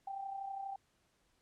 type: tone with amplitude modulation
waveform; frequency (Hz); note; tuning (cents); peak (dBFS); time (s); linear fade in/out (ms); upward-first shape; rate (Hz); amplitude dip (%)
sine; 784; G5; 0; -37; 0.07-0.76; 5; sine; 32.3; 55
effects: pink hiss -75 dBFS RMS until 1.41 s + low-pass 10000 Hz 12 dB/octave